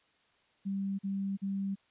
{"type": "tone bursts", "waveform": "sine", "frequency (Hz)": 196, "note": "G3", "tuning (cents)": 0, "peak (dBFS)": -31, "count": 3, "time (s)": [0.65, 1.756], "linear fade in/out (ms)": 20, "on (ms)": 340, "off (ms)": 43, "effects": ["white hiss -69 dBFS RMS until 1.9 s", "resampled to 8000 Hz"]}